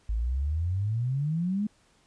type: exponential sweep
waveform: sine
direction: up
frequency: 51.91 to 215.7 Hz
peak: -25 dBFS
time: 0.09-1.67 s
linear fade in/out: 5 ms
effects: pink hiss -64 dBFS RMS until 2.06 s + resampled to 22050 Hz